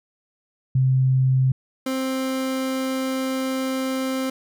sine / 30% pulse tone pair in turn, 130.81 / 262.8 Hz, C3 / C4, 0 / +8 cents, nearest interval octave, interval 1208 cents, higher second, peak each -15 / -20 dBFS, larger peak first, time 0.75-1.52 / 1.86-4.3 s, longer second, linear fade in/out 5 ms, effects none

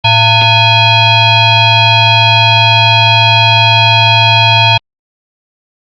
sine tone with frequency modulation, 1701 Hz, G#6, 41 cents sharp, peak -4 dBFS, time 0.04-4.78 s, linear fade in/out 10 ms, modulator 794 Hz, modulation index 2.6, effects Opus 32 kbps

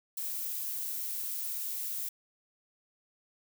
violet noise, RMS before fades -36 dBFS, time 0.17-2.09 s, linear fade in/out 5 ms, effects none

